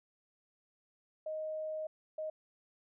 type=tone bursts at uneven times; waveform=sine; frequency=624 Hz; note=D#5; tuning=5 cents sharp; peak=-36 dBFS; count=2; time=1.26-1.87 / 2.18-2.3 s; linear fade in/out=5 ms; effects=none